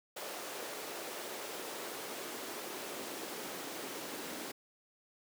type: noise with high-pass filter sweep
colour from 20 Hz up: pink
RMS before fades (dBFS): -43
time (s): 0.16-4.52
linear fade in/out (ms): 10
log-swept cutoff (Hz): 460 to 300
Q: 1.7
effects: none